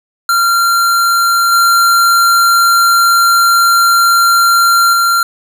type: tone with level steps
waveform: square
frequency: 1379 Hz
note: F6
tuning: 22 cents flat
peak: -9 / -7 / -9 dBFS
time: 0.29-5.23 s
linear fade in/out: 2 ms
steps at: 1.52 / 4.93 s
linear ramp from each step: 2 ms
effects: 8-bit